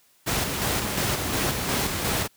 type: noise with tremolo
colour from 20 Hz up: pink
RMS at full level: -24 dBFS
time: 0.26-2.28 s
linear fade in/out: 20 ms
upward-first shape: square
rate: 2.8 Hz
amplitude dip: 35%
effects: white hiss -61 dBFS RMS until 2.36 s + high-pass 60 Hz 12 dB/octave